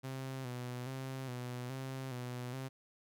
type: tone with vibrato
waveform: sawtooth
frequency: 128.1 Hz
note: C3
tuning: 36 cents flat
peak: -36 dBFS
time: 0.03-2.69 s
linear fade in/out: 20 ms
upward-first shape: square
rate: 1.2 Hz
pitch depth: 56 cents each way
effects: none